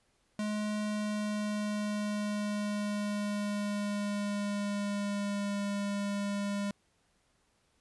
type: tone with pitch glide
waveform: square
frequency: 210.8 to 201.9 Hz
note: G#3 to G#3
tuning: +26 to -49 cents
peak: -32 dBFS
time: 0.39-6.71 s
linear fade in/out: 2 ms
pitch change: -75 cents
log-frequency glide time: 0.8-5.64 s
effects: pink hiss -72 dBFS RMS until 7.8 s + resampled to 24000 Hz